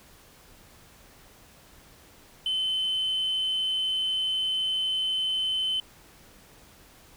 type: tone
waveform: sine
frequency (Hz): 3056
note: G7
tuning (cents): -45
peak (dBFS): -23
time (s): 2.46-5.8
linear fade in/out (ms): 2
effects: tanh soft clip ceiling -22 dBFS + pink hiss -54 dBFS RMS until 7.16 s